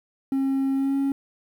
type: tone with pitch glide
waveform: triangle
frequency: 270 to 275 Hz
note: C#4 to C#4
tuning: -45 to -14 cents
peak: -18 dBFS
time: 0.32-1.12 s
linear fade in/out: 2 ms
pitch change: +31 cents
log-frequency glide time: 0.75-0.96 s
effects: tanh soft clip ceiling -14 dBFS + 9-bit